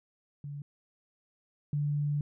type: tone pair in turn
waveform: sine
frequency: 143.8 / 146.23 Hz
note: D3 / D3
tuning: -36 / -7 cents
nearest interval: unison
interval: 29 cents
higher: second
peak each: -37 / -27 dBFS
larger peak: second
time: 0.44-0.62 / 1.73-2.21 s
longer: second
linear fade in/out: 2 ms
effects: none